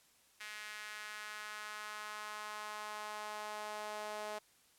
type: tone with high-pass filter sweep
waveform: sawtooth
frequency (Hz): 211.5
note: G#3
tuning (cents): +32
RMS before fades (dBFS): -45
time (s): 0.4-4.39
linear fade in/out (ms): 10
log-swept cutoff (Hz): 1900 to 640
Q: 1.9
effects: white hiss -68 dBFS RMS until 4.78 s + low-pass 12000 Hz 12 dB/octave